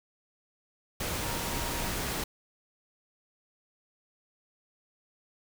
sine tone in noise, 940 Hz, A#5, 14 cents sharp, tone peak -42 dBFS, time 1.22-1.9 s, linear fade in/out 5 ms, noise pink, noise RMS -33 dBFS, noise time 1-2.24 s, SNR -12 dB, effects none

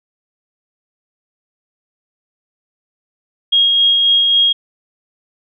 sine tone with tremolo, 3268 Hz, G#7, 29 cents flat, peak -8 dBFS, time 3.52-4.53 s, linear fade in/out 10 ms, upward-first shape sine, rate 3.7 Hz, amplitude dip 25%, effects none

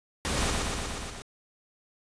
pink noise with echo, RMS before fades -29 dBFS, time 0.25-0.5 s, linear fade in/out 0 ms, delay 120 ms, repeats 6, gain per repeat -2 dB, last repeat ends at 1.22 s, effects resampled to 22050 Hz

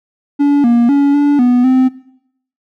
triangle tone with pitch steps, 286.1 / 236.7 / 282.6 / 288.4 / 246.2 / 258.6 Hz, D4 / A#3 / C#4 / D4 / B3 / C4, -45 / +27 / +34 / -31 / -5 / -20 cents, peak -5 dBFS, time 0.39-1.89 s, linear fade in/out 20 ms, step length 250 ms, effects noise-tail reverb RT60 0.7 s tail -17 dB re dry

